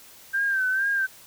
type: tone with vibrato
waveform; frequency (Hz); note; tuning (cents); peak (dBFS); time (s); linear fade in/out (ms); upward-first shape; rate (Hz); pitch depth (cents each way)
sine; 1566; G6; -2; -21; 0.33-1.07; 20; sine; 2.2; 65
effects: white hiss -49 dBFS RMS until 1.26 s